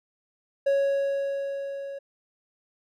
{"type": "tone with level ramp", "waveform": "triangle", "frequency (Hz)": 554.4, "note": "C#5", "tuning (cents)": 0, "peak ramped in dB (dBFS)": [-17, -32], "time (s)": [0.66, 1.99], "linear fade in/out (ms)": 10, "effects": []}